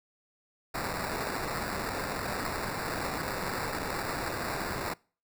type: noise with sample-and-hold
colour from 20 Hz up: blue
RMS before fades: -34 dBFS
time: 0.74-4.94 s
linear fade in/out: 10 ms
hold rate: 3150 Hz
effects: noise-tail reverb RT60 0.4 s tail -25 dB re dry